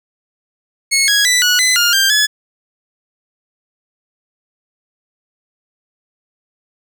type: tone with pitch steps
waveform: 15% pulse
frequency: 2186 / 1660 / 1979 / 1463 / 2019 / 1414 / 1584 / 1705 Hz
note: C#7 / G#6 / B6 / F#6 / B6 / F6 / G6 / G#6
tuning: -25 / -1 / +3 / -20 / +38 / +21 / +18 / +45 cents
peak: -4 dBFS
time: 0.91-2.27 s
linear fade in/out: 20 ms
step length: 170 ms
effects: none